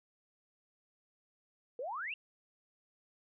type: exponential sweep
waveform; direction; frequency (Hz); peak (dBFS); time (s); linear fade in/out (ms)
sine; up; 459.3 to 2862; -37; 1.79-2.14; 2
effects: none

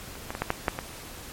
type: clicks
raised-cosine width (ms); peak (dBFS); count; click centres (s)
0.5; -27 / -16 / -17 / -10 / -8 / -7 / -15; 7; 0.154 / 0.305 / 0.351 / 0.42 / 0.504 / 0.682 / 0.789
effects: pink hiss -42 dBFS RMS until 1.32 s + MP3 64 kbps

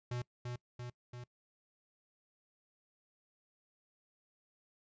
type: tone with echo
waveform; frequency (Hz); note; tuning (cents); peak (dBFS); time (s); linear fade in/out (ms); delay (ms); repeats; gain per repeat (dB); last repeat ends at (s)
square; 122.4; B2; -15; -37; 0.11-0.22; 5; 340; 3; -3; 1.24
effects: noise-tail reverb RT60 0.1 s tail -23 dB re dry + resampled to 16000 Hz

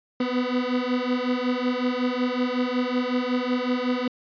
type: beating tone pair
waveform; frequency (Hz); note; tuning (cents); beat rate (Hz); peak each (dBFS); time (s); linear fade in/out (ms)
30% pulse; 246.9 / 252.3; B3 / B3; 0 / +37; 5.4; -23; 0.2-4.08; 5
effects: resampled to 11025 Hz

